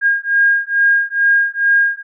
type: beating tone pair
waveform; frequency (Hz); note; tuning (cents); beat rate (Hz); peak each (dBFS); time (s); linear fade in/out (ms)
sine; 1621 / 1623.3; G#6 / G#6; -42 / -40; 2.3; -14; 0.01-2.03; 50
effects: none